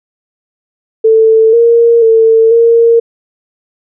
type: tone with pitch steps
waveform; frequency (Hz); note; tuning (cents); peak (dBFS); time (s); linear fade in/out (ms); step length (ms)
sine; 444.1 / 466.3 / 448.9 / 463.1; A4 / A#4 / A4 / A#4; +16 / +1 / +35 / -11; -3; 1.04-3; 10; 490
effects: none